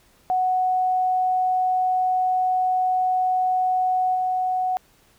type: tone with level steps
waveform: sine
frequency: 740 Hz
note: F#5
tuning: in tune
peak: -18 / -20 dBFS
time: 0.3-4.77 s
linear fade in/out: 0 ms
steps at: 4.14 s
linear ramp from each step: 20 ms
effects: pink hiss -58 dBFS RMS until 5.18 s